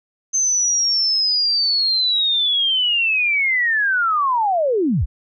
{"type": "linear sweep", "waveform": "sine", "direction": "down", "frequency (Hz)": [6272, 38.4], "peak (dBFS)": -15, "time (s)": [0.33, 5.06], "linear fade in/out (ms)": 20, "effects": []}